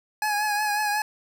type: tone with vibrato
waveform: 25% pulse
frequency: 838 Hz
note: G#5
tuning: 15 cents sharp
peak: -19 dBFS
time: 0.22-1.02 s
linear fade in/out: 2 ms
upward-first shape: triangle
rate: 5.5 Hz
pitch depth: 42 cents each way
effects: none